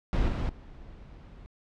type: noise with level steps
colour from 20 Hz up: brown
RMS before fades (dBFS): -25 / -29 / -47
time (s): 0.13-1.46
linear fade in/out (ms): 0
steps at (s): 0.28 / 0.49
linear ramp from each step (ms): 2
effects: low-pass 4000 Hz 12 dB/octave